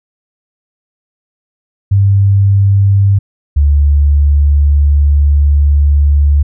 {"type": "tone pair in turn", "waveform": "sine", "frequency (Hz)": [99, 72.14], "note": ["G2", "D2"], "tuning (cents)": [18, -30], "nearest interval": "perfect fourth", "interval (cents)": 548, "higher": "first", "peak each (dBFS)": -5, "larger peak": "neither", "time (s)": [[1.91, 3.19], [3.56, 6.43]], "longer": "second", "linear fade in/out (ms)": 10, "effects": []}